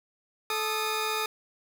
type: tone pair together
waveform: 15% pulse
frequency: 435.4 / 1231.5 Hz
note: A4 / D#6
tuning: -18 / -18 cents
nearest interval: octave + tritone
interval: 1800 cents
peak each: -24 dBFS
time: 0.5-1.26 s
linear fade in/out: 2 ms
effects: none